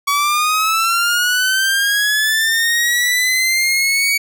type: linear sweep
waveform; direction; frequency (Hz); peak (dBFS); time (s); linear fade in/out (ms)
sawtooth; up; 1127 to 2267; -10; 0.07-4.18; 10
effects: none